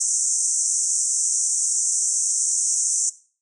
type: band-pass noise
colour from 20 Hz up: pink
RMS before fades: -22 dBFS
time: 0-3.1 s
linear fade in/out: 10 ms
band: 5900 to 8900 Hz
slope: 96 dB/octave
effects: noise-tail reverb RT60 0.4 s tail -18 dB re dry